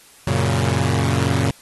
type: chord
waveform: sawtooth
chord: F# major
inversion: none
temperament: equal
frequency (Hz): 92.5 / 116.54 / 138.59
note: F#2 / A#2 / C#3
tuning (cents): 0 / 0 / 0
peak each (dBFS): -17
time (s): 0.27-1.51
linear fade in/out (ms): 5
effects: white hiss -48 dBFS RMS until 1.61 s + AAC 32 kbps